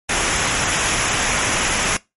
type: noise with comb filter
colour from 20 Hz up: pink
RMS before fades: -19 dBFS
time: 0.09-1.97 s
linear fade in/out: 5 ms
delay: 0.23 ms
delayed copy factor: -0.55
effects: noise-tail reverb RT60 0.2 s tail -21 dB re dry + MP3 48 kbps